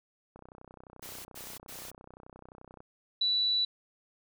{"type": "click train", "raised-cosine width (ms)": 1, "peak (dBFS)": -35, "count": 78, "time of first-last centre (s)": [0.36, 2.804], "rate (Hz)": 31.5}
{"type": "noise bursts", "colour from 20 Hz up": "white", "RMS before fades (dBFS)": -45, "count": 3, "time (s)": [1.02, 1.91], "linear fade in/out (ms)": 10, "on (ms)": 230, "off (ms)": 100}
{"type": "tone", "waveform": "sine", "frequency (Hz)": 3951, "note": "B7", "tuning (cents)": 0, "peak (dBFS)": -25, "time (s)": [3.21, 3.65], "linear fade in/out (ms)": 5}
{"effects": []}